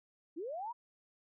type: linear sweep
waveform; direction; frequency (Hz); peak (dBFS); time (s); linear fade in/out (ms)
sine; up; 290.5 to 991; -38; 0.36-0.73; 20
effects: none